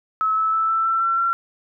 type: tone with pitch steps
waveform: sine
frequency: 1294 / 1305.3 / 1316.6 / 1328.1 / 1339.6 / 1351.3 / 1363 Hz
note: E6 / E6 / E6 / E6 / E6 / E6 / F6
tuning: -32 / -17 / -3 / +13 / +27 / +43 / -43 cents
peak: -17 dBFS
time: 0.21-1.33 s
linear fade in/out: 0 ms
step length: 160 ms
effects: none